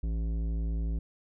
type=tone with tanh clipping; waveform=sine; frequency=55.4 Hz; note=A1; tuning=13 cents sharp; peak=-30 dBFS; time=0.03-0.99 s; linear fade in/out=5 ms; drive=13 dB; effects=none